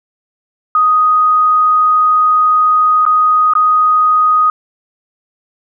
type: tone with dropouts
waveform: sine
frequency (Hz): 1247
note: D#6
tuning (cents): +3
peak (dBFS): -7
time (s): 0.75-4.5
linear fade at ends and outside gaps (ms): 2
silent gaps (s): 3.053-3.063 / 3.536-3.552
effects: none